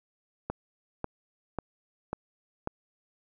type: click train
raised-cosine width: 1 ms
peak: -17 dBFS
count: 5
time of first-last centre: 0.5-2.674 s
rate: 1.84 Hz
effects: none